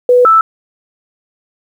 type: tone pair in turn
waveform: sine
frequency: 493.9 / 1318.6 Hz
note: B4 / E6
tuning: 0 / 0 cents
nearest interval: octave + perfect fourth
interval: 1700 cents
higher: second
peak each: -4 dBFS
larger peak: neither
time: 0.09-0.25 / 0.25-0.41 s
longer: neither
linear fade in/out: 2 ms
effects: 7-bit